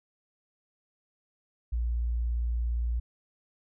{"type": "tone", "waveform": "sine", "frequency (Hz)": 58.7, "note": "A#1", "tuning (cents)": 13, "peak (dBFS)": -26, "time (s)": [1.72, 3], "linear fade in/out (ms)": 10, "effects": []}